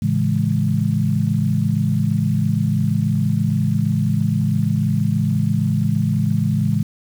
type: chord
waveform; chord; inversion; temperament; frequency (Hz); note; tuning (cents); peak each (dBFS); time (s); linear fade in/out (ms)
sine; A major seventh; none; equal; 110 / 138.59 / 164.81 / 207.7; A2 / C#3 / E3 / G#3; 0 / 0 / 0 / 0; -21; 0.02-6.83; 5
effects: 7-bit